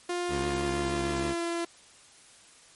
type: tone with pitch glide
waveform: sawtooth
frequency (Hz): 352.3 to 339.7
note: F4 to F4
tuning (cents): +15 to -48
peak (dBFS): -25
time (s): 0.09-1.65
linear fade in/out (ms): 5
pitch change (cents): -63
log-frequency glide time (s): 0.47-1.38
type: tone with vibrato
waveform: 10% pulse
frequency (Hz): 69.8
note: C#2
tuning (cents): +13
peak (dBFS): -23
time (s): 0.28-1.35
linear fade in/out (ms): 50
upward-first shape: triangle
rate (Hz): 6.4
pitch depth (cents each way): 130
effects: white hiss -55 dBFS RMS until 2.75 s + MP3 48 kbps